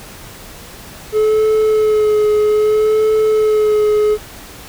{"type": "tone with vibrato", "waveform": "triangle", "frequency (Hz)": 428.3, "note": "A4", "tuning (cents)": -47, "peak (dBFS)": -8, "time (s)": [1.12, 4.18], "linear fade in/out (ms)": 50, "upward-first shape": "sine", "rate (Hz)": 0.62, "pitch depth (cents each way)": 23, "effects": ["pink hiss -35 dBFS RMS until 4.68 s"]}